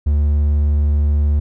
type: tone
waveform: triangle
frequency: 73.42 Hz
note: D2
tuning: in tune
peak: -10 dBFS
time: 0.06-1.4 s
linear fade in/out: 10 ms
effects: none